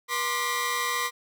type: tone cluster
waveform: sawtooth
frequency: 482.5 / 1049 / 1185 / 1943 Hz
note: B4 / C6 / D6 / B6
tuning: -40 / +4 / +15 / -29 cents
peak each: -34 / -26 / -28 / -27 dBFS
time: 0.08-1.11 s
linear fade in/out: 50 ms
effects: none